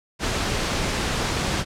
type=noise; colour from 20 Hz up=pink; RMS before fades=-24 dBFS; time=0.19-1.65 s; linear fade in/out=50 ms; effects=low-pass 7000 Hz 12 dB/octave